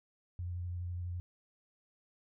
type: tone with vibrato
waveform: sine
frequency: 88.3 Hz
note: F2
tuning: 20 cents sharp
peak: -36 dBFS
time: 0.39-1.2 s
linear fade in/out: 0 ms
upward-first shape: sine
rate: 12 Hz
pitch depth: 19 cents each way
effects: none